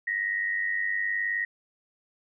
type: tone pair together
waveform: sine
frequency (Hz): 1866.6 / 1966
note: A#6 / B6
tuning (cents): +2 / -8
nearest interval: minor second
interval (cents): 90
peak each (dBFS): -27 / -31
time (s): 0.07-1.45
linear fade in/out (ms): 5
effects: none